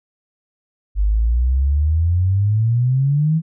sine exponential sweep, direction up, 48.7 to 164.81 Hz, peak -13 dBFS, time 0.95-3.42 s, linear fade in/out 50 ms, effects none

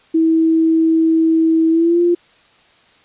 sine tone with pitch glide, 324 to 347.3 Hz, E4 to F4, -30 to -10 cents, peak -10 dBFS, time 0.14-2.15 s, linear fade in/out 10 ms, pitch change +120 cents, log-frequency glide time 1.7-2.01 s, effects white hiss -51 dBFS RMS until 3.04 s + resampled to 8000 Hz

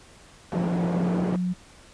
white band-pass noise, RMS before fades -30 dBFS, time 0.52-1.36 s, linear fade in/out 0 ms, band 150 to 450 Hz, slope 12 dB/octave
sine tone with pitch glide, 174.61 to 180.66 Hz, F3 to F#3, 0 to -41 cents, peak -23 dBFS, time 0.54-1.54 s, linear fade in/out 20 ms, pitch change +59 cents, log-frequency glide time 0.91-1.28 s
effects pink hiss -51 dBFS RMS until 1.93 s + resampled to 22050 Hz

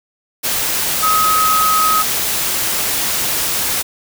sine tone in noise, 1268 Hz, D#6, 32 cents sharp, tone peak -12 dBFS, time 1.02-2.03 s, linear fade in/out 20 ms, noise white, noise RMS -18 dBFS, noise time 0.43-3.83 s, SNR +3 dB, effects none

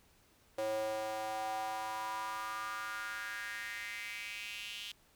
square tone with high-pass filter sweep, 109.1 Hz, A2, 14 cents flat, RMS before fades -40 dBFS, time 0.58-4.92 s, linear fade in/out 5 ms, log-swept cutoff 510 to 3100 Hz, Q 4.8, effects pink hiss -67 dBFS RMS until 5.15 s

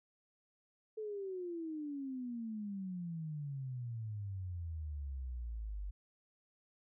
sine exponential sweep, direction down, 440 to 47.64 Hz, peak -39 dBFS, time 0.97-5.91 s, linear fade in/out 10 ms, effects none

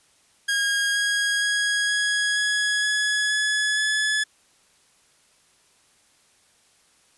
sawtooth tone with pitch steps, 1632 / 1643.4 / 1654.8 / 1666.3 / 1677.9 / 1689.6 / 1701.3 / 1713.1 Hz, G#6 / G#6 / G#6 / G#6 / G#6 / G#6 / G#6 / A6, -31 / -19 / -7 / +5 / +17 / +29 / +41 / -47 cents, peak -17 dBFS, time 0.48-4.24 s, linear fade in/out 10 ms, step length 470 ms, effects white hiss -60 dBFS RMS until 7.17 s + resampled to 24000 Hz

